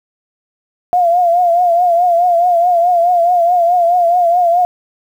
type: tone with vibrato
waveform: sine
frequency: 698.5 Hz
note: F5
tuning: in tune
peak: -8 dBFS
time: 0.93-4.65 s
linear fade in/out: 0 ms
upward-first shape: triangle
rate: 4.7 Hz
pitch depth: 79 cents each way
effects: 7-bit